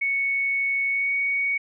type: tone with pitch glide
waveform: sine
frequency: 2217 to 2236 Hz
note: C#7 to C#7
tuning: 0 to +14 cents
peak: -21 dBFS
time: 0.01-1.58 s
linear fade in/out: 10 ms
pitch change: +14 cents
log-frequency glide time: 0.9-1.12 s
effects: none